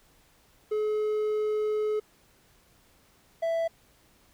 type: tone pair in turn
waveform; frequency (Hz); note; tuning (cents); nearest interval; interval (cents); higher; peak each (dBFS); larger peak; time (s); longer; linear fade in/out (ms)
triangle; 426.5 / 661.7; G#4 / E5; +46 / +6; minor sixth; 760; second; -23 / -23; neither; 0.71-2 / 3.42-3.68; first; 10
effects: pink hiss -62 dBFS RMS until 4.33 s